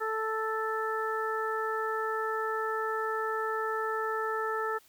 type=harmonic tone; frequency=440 Hz; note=A4; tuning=in tune; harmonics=1 / 2 / 3 / 4; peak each=-33 / -37 / -33 / -37 dBFS; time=0-4.79 s; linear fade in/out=20 ms; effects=white hiss -61 dBFS RMS until 4.88 s